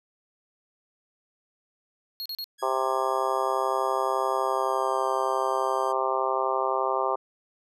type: tone bursts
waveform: square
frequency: 4301 Hz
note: C8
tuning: 47 cents sharp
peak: -32 dBFS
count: 3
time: 2.2-2.442 s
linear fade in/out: 0 ms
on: 56 ms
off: 37 ms
type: tone with pitch glide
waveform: 10% pulse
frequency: 1661.2 to 1580.7 Hz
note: G#6 to G6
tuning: 0 to +14 cents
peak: -36 dBFS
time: 2.58-5.93 s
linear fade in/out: 20 ms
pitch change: -86 cents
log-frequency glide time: 4.33-5.09 s
type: harmonic tone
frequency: 131.7 Hz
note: C3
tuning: 12 cents sharp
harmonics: 3 / 4 / 5 / 6 / 7 / 8 / 9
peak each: -31 / -31 / -31 / -31 / -31 / -31 / -31 dBFS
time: 2.62-7.16 s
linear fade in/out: 10 ms
effects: none